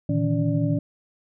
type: tone cluster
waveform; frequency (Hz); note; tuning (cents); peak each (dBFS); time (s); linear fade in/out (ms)
sine; 115 / 147.7 / 160.4 / 284.2 / 586; A#2 / D3 / E3 / C#4 / D5; -23 / +10 / -47 / +43 / -4; -25 / -29 / -24 / -25 / -32; 0.09-0.79; 5
effects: none